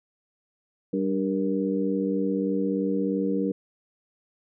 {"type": "harmonic tone with a mistuned harmonic", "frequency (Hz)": 97.3, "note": "G2", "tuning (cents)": -12, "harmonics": [2, 3, 4, 5], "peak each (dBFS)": [-27, -27, -33, -29], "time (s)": [0.93, 3.52], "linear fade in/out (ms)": 5, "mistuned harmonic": 5, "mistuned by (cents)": -51, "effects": []}